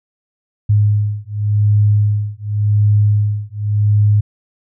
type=beating tone pair; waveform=sine; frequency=103.83 / 104.72 Hz; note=G#2 / G#2; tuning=0 / +15 cents; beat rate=0.89 Hz; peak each=-14 dBFS; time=0.69-4.21 s; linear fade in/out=10 ms; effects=none